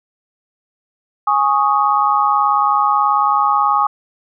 sine chord, Ab suspended fourth, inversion none, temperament just, 830.6 / 1107.5 / 1245.9 Hz, Ab5 / Db6 / Eb6, 0 / -2 / +2 cents, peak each -16 dBFS, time 1.27-3.87 s, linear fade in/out 5 ms, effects none

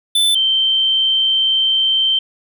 square / sine tone pair in turn, 3520 / 3119 Hz, A7 / G7, 0 / -9 cents, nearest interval major second, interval 209 cents, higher first, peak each -12 dBFS, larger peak neither, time 0.15-0.35 / 0.35-2.19 s, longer second, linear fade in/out 5 ms, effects none

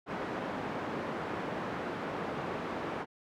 pink band-pass noise, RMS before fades -37 dBFS, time 0.06-3.06 s, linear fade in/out 50 ms, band 200 to 1500 Hz, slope 12 dB/octave, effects none

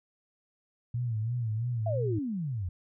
sine tone with vibrato, 115.2 Hz, A#2, 20 cents flat, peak -28 dBFS, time 0.94-2.19 s, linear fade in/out 5 ms, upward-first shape sine, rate 3 Hz, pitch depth 120 cents each way
sine exponential sweep, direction down, 698.5 to 82.41 Hz, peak -30 dBFS, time 1.86-2.69 s, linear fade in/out 5 ms
effects none

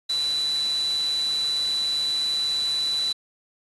sine tone in noise, 3973 Hz, B7, 10 cents sharp, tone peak -22 dBFS, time 0.09-3.13 s, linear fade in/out 10 ms, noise white, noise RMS -36 dBFS, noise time 0.09-3.13 s, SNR +11 dB, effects resampled to 24000 Hz

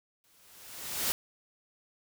white noise with exponential growth, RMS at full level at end -28 dBFS, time 0.24-1.12 s, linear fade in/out 0 ms, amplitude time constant 190 ms, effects none

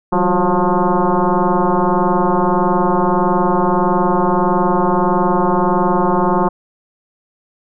sine tone with frequency modulation, 349.2 Hz, F4, in tune, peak -11 dBFS, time 0.12-6.49 s, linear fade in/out 10 ms, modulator 180 Hz, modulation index 4.3, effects none

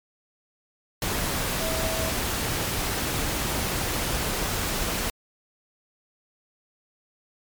sine tone in noise, 647 Hz, E5, 32 cents flat, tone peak -31 dBFS, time 1.6-2.1 s, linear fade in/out 2 ms, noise pink, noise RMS -27 dBFS, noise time 1.02-5.1 s, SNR -7 dB, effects MP3 96 kbps

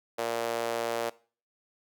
sawtooth tone with high-pass filter, 116.54 Hz, A#2, in tune, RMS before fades -31 dBFS, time 0.18-1.1 s, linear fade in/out 10 ms, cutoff 530 Hz, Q 2.7, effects noise-tail reverb RT60 0.4 s tail -20 dB re dry

